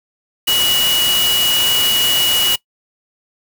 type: tone in noise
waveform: sine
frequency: 2920 Hz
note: F#7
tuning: 24 cents flat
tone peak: -14 dBFS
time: 0.47-2.56 s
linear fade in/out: 10 ms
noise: white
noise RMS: -19 dBFS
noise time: 0.47-2.56 s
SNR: +2 dB
effects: noise-tail reverb RT60 0.1 s tail -21 dB re dry